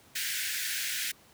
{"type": "high-pass noise", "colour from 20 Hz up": "pink", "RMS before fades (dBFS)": -33, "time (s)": [0.15, 1.12], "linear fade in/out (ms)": 10, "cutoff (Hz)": 1500, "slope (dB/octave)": 96, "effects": ["pink hiss -58 dBFS RMS until 1.33 s", "high-pass 80 Hz 12 dB/octave"]}